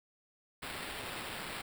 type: noise with sample-and-hold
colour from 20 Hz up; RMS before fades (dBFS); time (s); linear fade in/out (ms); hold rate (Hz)
white; -42; 0.62-1.62; 10; 6300
effects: none